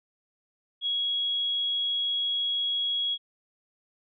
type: tone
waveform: sine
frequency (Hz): 3322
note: G#7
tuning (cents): 0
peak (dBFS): -25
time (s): 0.81-3.18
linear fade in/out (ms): 50
effects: none

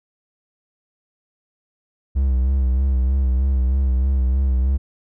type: tone with vibrato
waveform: triangle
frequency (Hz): 65.4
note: C2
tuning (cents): 0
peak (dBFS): -13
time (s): 2.15-4.78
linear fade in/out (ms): 20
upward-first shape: sine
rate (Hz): 3.2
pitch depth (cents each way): 62
effects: none

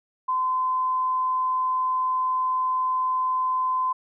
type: tone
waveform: sine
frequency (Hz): 1026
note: C6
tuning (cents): -34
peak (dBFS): -21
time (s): 0.28-3.93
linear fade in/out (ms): 10
effects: none

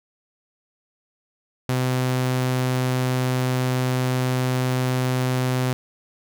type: tone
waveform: sawtooth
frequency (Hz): 127.7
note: C3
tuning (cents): -42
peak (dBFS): -16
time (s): 1.69-5.73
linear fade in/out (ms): 0
effects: none

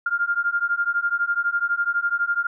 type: beating tone pair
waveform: sine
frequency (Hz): 1396.9 / 1408.9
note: F6 / F6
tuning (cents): 0 / +15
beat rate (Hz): 12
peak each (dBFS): -23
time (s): 0.06-2.47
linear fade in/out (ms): 5
effects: none

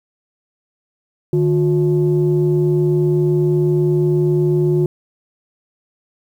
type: tone pair together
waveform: sine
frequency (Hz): 150.94 / 359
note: D3 / F4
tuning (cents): +48 / +48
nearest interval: octave + minor third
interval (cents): 1500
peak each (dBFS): -14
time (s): 1.33-4.86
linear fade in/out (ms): 2
effects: tanh soft clip ceiling -7 dBFS + 8-bit

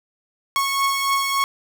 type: beating tone pair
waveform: sawtooth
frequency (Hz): 1100 / 1103.5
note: C#6 / C#6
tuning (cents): -14 / -8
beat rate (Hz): 3.5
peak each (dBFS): -16 / -22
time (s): 0.56-1.44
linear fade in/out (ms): 0
effects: none

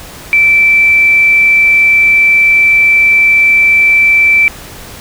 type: tone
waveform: sine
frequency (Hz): 2330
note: D7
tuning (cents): -14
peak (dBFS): -4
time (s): 0.33-4.48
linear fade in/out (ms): 0
effects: pink hiss -30 dBFS RMS until 5 s

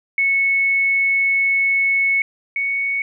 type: tone pair in turn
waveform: sine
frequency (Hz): 2204 / 2222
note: C#7 / C#7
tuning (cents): -11 / +4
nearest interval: unison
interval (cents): 15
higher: second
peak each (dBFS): -14 / -18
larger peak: first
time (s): 0.18-2.22 / 2.56-3.02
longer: first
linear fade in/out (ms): 2
effects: none

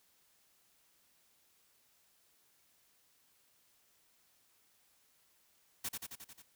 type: noise with echo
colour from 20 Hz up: white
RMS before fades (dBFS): -38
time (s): 5.84-5.89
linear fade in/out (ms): 10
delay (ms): 89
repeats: 6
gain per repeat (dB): -3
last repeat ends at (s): 6.424
effects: white hiss -71 dBFS RMS until 6.55 s

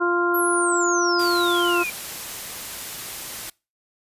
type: harmonic tone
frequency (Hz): 348.8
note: F4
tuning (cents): -2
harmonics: 1 / 2 / 3 / 4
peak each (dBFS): -21 / -30 / -25 / -23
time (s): 0-1.84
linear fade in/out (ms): 20
type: exponential sweep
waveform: sine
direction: down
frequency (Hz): 11990 to 2349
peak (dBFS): -25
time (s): 0.34-1.9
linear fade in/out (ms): 5
type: noise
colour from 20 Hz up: white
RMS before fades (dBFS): -33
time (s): 1.19-3.5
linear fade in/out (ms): 5
effects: noise-tail reverb RT60 0.3 s tail -25 dB re dry + resampled to 32000 Hz

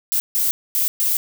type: noise bursts at uneven times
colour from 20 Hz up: violet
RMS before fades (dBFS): -19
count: 4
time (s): 0.12-0.2 / 0.35-0.51 / 0.75-0.88 / 1-1.17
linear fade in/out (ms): 0
effects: none

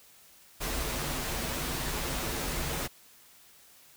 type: noise with comb filter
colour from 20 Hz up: pink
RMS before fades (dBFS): -33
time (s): 0.6-2.88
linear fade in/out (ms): 20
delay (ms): 10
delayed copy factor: -0.55
effects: white hiss -57 dBFS RMS until 3.96 s

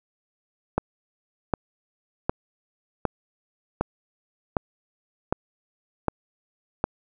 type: click train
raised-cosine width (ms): 1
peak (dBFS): -7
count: 9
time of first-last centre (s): 0.78-6.841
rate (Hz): 1.32
effects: none

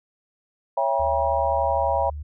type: chord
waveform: sine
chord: C# diminished seventh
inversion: none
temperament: just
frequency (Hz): 554.4 / 665.2 / 798.3 / 957.9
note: C#5 / E5 / G5 / Bb5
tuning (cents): 0 / +16 / +31 / +47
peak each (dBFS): -25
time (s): 0.77-2.1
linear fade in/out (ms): 5
type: tone with pitch glide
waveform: sine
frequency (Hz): 73.42 to 74.06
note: D2 to D2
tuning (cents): 0 to +15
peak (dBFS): -30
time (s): 0.99-2.23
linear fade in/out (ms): 10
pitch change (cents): +15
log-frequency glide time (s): 1.49-1.68
effects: none

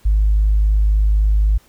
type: tone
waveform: sine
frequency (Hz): 51.91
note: G#1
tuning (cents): 0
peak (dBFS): -10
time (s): 0.05-1.58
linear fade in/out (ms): 10
effects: tanh soft clip ceiling -7 dBFS + pink hiss -53 dBFS RMS until 1.68 s

